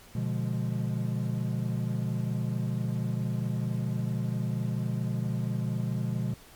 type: chord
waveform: triangle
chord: B diminished seventh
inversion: none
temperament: equal with one note detuned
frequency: 122.41 / 146.83 / 174.61 / 207.7 Hz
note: B2 / D3 / F3 / Ab3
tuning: -15 / 0 / 0 / 0 cents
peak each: -28 / -33 / -32 / -33 dBFS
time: 0.15-6.34 s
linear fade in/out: 5 ms
effects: pink hiss -53 dBFS RMS until 6.55 s + MP3 96 kbps